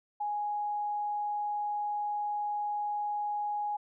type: tone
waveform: sine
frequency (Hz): 830.6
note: G#5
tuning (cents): 0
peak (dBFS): -30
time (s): 0.2-3.77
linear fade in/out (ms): 10
effects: none